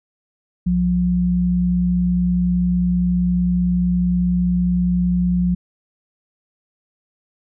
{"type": "tone pair together", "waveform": "sine", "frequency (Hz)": [63, 178.19], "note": ["B1", "F3"], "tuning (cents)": [35, 35], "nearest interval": "octave + tritone", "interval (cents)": 1800, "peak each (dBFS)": [-24, -15], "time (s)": [0.66, 5.55], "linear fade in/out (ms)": 10, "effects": []}